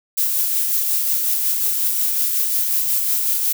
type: noise with tremolo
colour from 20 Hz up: violet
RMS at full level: -18 dBFS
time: 0.17-3.53 s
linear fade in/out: 10 ms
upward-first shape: sine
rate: 5.5 Hz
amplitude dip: 30%
effects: none